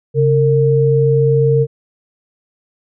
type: tone pair together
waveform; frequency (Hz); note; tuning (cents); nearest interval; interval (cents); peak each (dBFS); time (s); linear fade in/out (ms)
sine; 136.77 / 457; C#3 / A#4; -23 / -34; octave + major sixth; 2089; -12; 0.14-1.67; 50
effects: none